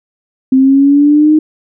sine linear sweep, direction up, 260 to 311.1 Hz, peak -4 dBFS, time 0.52-1.39 s, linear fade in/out 5 ms, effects none

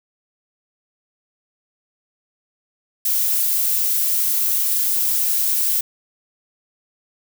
violet noise, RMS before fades -19 dBFS, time 3.05-5.81 s, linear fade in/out 5 ms, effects none

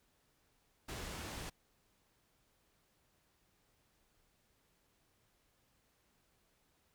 pink low-pass noise, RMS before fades -45 dBFS, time 0.88-1.5 s, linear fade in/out 10 ms, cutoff 9600 Hz, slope 12 dB/octave, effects pink hiss -75 dBFS RMS until 6.94 s

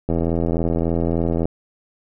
click train, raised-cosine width 2 ms, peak -8 dBFS, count 115, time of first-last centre 0.09-1.455 s, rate 83.5 Hz, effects none

